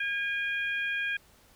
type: harmonic tone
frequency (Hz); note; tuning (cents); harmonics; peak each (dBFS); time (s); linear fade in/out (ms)
813; G#5; -37; 2 / 3 / 4; -30 / -33 / -41; 0-1.17; 5
effects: pink hiss -60 dBFS RMS until 1.55 s